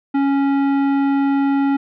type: tone with tanh clipping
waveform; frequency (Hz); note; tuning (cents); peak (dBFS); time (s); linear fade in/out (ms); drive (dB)
sine; 277.2; C#4; 0; -16; 0.14-1.77; 10; 14
effects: none